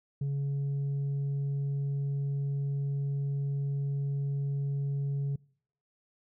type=tone with tanh clipping; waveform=sine; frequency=140 Hz; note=C#3; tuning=18 cents sharp; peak=-29 dBFS; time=0.21-5.36 s; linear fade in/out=5 ms; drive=2 dB; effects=noise-tail reverb RT60 0.6 s tail -25 dB re dry